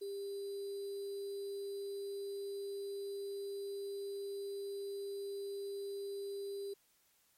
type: tone with sample-and-hold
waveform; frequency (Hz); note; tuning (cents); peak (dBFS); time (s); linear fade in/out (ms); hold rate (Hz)
sine; 398.1; G4; +27; -39; 0.01-6.74; 10; 4410
effects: white hiss -72 dBFS RMS until 7.37 s + MP3 64 kbps